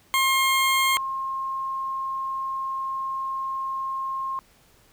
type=tone pair in turn; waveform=20% pulse / sine; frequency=1068 / 1068 Hz; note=C6 / C6; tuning=+35 / +35 cents; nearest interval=unison; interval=0 cents; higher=neither; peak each=-14 / -26 dBFS; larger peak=first; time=0.14-0.97 / 0.97-4.39 s; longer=second; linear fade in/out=0 ms; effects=pink hiss -58 dBFS RMS until 4.92 s